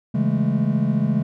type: chord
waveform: triangle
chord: A major seventh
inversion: first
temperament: equal with one note detuned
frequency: 138.59 / 164.81 / 205.5 / 220 Hz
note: C#3 / E3 / G#3 / A3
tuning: 0 / 0 / -18 / 0 cents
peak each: -21 / -23 / -20 / -21 dBFS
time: 0.14-1.23 s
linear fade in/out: 10 ms
effects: none